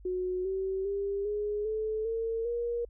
sine tone with pitch steps, 366.4 / 382.4 / 399.1 / 416.5 / 434.7 / 453.7 / 473.5 Hz, F#4 / G4 / G4 / G#4 / A4 / A#4 / A#4, -17 / -43 / +31 / +5 / -21 / -47 / +27 cents, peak -29 dBFS, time 0.05-2.85 s, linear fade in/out 5 ms, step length 400 ms, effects added 50 Hz sine -49 dBFS peak until 2.89 s

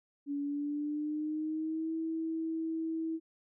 sine tone with pitch glide, 285.1 to 323.7 Hz, C#4 to E4, +49 to -31 cents, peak -32 dBFS, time 0.26-3.2 s, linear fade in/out 50 ms, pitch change +220 cents, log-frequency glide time 0.42-1.93 s, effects none

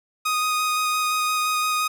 sawtooth tone with vibrato, 1244.5 Hz, D#6, in tune, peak -17 dBFS, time 0.25-1.88 s, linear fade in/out 10 ms, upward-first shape square, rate 5.8 Hz, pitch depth 8 cents each way, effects none

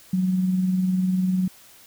sine tone with tremolo, 185 Hz, F#3, in tune, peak -17 dBFS, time 0.13-1.48 s, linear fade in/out 5 ms, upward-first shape sine, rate 20 Hz, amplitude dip 40%, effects white hiss -50 dBFS RMS until 1.86 s

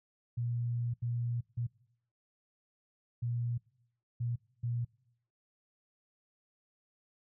sine tone bursts at uneven times, 119.3 Hz, A#2, 41 cents sharp, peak -31 dBFS, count 6, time 0.37-0.94 / 1.02-1.41 / 1.57-1.67 / 3.22-3.58 / 4.2-4.36 / 4.63-4.85 s, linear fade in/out 10 ms, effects noise-tail reverb RT60 0.8 s tail -24 dB re dry

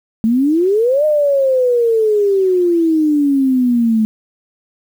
sine exponential two-way sweep, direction up then down, 215.7 to 616 to 215.7 Hz, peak -10 dBFS, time 0.24-4.05 s, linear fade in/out 0 ms, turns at 1.05 s, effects 7-bit

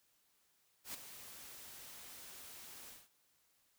white noise with ADSR envelope, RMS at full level -43 dBFS, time 0.84-3.09 s, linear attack 98 ms, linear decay 16 ms, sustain -10 dB, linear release 210 ms, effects white hiss -75 dBFS RMS until 3.78 s

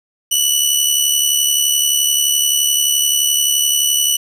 15% pulse tone with amplitude modulation, 2959 Hz, F#7, 1 cent flat, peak -3 dBFS, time 0.31-4.17 s, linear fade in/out 10 ms, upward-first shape sine, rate 71.6 Hz, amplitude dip 50%, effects resampled to 32000 Hz + 7-bit

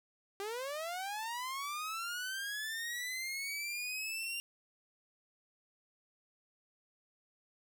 sawtooth linear sweep, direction up, 388.4 to 2794 Hz, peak -34 dBFS, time 0.4-4.4 s, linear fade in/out 0 ms, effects none

